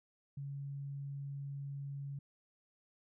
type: tone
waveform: sine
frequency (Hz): 140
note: C#3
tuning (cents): +18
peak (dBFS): -40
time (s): 0.37-2.19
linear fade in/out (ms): 5
effects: none